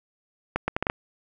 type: accelerating click train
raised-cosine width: 0.5 ms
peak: -9 dBFS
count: 6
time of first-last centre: 0.56-0.899 s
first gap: 120 ms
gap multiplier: 0.71
effects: none